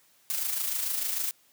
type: noise with amplitude modulation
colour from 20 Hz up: blue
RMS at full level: -28 dBFS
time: 0.3-1.31 s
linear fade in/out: 0 ms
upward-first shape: sine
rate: 26.7 Hz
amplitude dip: 50%
effects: white hiss -63 dBFS RMS until 1.52 s + high-pass 100 Hz 12 dB/octave